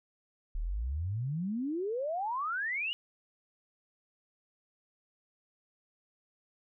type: exponential sweep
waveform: sine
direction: up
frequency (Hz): 35.1 to 2960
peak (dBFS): -31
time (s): 0.55-2.93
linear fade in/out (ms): 0
effects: none